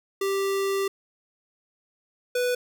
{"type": "tone pair in turn", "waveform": "square", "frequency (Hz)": [392, 493.9], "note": ["G4", "B4"], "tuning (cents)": [0, 0], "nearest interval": "major third", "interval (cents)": 400, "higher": "second", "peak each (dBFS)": [-24, -23], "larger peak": "second", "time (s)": [[0.21, 0.88], [2.35, 2.55]], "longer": "first", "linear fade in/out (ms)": 5, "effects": []}